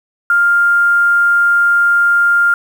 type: tone with quantisation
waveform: sine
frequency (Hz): 1400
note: F6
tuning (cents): +4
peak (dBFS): -8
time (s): 0.3-2.54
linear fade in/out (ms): 2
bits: 6
effects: none